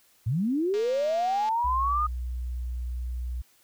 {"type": "linear sweep", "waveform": "sine", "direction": "up", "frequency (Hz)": [98, 1246], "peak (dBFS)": -23, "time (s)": [0.26, 2.07], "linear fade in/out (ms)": 10}
{"type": "click train", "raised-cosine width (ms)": 0.2, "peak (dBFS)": -26, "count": 177, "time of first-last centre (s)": [0.74, 1.489], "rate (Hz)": 235}
{"type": "tone with pitch glide", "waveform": "sine", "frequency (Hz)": [61.74, 61.24], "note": ["B1", "B1"], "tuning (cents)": [0, -14], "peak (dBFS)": -29, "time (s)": [1.64, 3.42], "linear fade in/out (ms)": 10, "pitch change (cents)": -14, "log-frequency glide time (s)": [1.76, 2.74]}
{"effects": ["white hiss -62 dBFS RMS until 3.63 s"]}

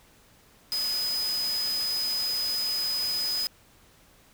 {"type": "tone in noise", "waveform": "sine", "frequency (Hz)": 5010, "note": "D#8", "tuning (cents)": 11, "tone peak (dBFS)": -26, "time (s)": [0.72, 3.47], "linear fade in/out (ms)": 0, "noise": "white", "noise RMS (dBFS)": -37, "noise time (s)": [0.72, 3.47], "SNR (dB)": 8, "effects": ["pink hiss -58 dBFS RMS until 4.33 s"]}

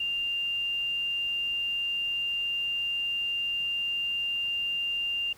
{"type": "tone", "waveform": "sine", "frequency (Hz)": 2794, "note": "F7", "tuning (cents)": 0, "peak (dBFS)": -27, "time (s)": [0, 5.33], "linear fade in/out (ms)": 5, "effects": ["pink hiss -55 dBFS RMS until 5.37 s"]}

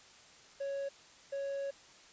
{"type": "tone bursts at uneven times", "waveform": "triangle", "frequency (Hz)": 554.4, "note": "C#5", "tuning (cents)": 0, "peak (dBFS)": -33, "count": 2, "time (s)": [[0.6, 0.89], [1.32, 1.71]], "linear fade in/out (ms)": 10, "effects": ["white hiss -58 dBFS RMS until 2.12 s", "resampled to 16000 Hz"]}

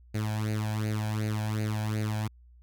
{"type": "tone with flanger", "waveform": "sawtooth", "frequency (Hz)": 107.5, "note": "A2", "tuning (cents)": -40, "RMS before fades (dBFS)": -30, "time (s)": [0.14, 2.28], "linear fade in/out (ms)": 10, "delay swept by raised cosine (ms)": [0.45, 1.27], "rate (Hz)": 2.7, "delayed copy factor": 0.75, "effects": ["added 60 Hz sine -52 dBFS peak until 2.62 s"]}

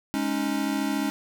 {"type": "chord", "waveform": "square", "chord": "Ab suspended fourth", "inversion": "none", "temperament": "equal", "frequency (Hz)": [207.7, 277.2, 311.1], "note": ["Ab3", "Db4", "Eb4"], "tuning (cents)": [0, 0, 0], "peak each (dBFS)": [-31, -28, -31], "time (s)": [0.14, 1.1], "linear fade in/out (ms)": 0, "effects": []}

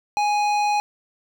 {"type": "tone with hard clipping", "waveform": "sine", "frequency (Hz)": 830.6, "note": "G#5", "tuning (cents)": 0, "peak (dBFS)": -20, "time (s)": [0.17, 0.8], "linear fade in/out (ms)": 0, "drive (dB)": 13, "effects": []}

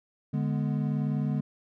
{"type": "chord", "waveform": "triangle", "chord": "G# diminished", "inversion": "second", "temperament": "equal", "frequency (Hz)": [146.83, 207.7, 246.9], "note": ["D3", "G#3", "B3"], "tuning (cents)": [0, 0, 0], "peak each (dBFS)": [-26, -29, -31], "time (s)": [0.33, 1.41], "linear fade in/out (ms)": 10, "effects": []}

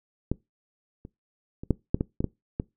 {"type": "clicks", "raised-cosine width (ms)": 3, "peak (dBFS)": [-12, -28, -24, -8, -9, -12, -14, -12, -14], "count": 9, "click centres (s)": [0.316, 1.051, 1.635, 1.707, 1.945, 2.009, 2.205, 2.243, 2.599], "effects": ["noise-tail reverb RT60 0.2 s tail -22 dB re dry"]}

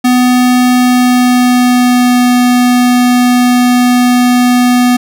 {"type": "tone with pitch glide", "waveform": "square", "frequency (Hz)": [249.2, 246.8], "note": ["B3", "B3"], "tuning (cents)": [16, -1], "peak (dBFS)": -6, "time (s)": [0.04, 4.97], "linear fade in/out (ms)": 10, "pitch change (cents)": -17, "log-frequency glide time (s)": [0.74, 2.2], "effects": []}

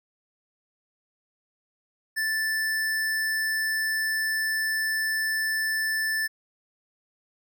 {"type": "tone", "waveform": "square", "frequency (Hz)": 1760, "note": "A6", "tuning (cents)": 0, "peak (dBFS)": -25, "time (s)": [2.16, 6.28], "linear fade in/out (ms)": 20, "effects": []}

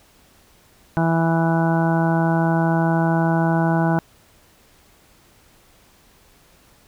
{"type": "harmonic tone", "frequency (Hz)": 164.81, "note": "E3", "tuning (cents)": 0, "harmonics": [1, 2, 3, 4, 5, 6, 7, 8, 9], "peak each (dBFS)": [-18, -23, -34, -25, -25, -29, -38, -37, -29], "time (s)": [0.97, 3.99], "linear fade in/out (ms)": 0, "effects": ["pink hiss -54 dBFS RMS until 6.87 s"]}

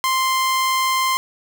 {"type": "tone", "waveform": "sawtooth", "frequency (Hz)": 1046.5, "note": "C6", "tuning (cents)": 0, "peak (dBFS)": -13, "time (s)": [0.04, 1.17], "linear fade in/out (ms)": 0, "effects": []}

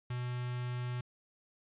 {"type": "tone with notch filter", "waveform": "square", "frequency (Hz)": 123.47, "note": "B2", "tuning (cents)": 0, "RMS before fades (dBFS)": -37, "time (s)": [0.1, 1.01], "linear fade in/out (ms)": 5, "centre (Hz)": 490, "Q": 0.81, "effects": ["resampled to 8000 Hz"]}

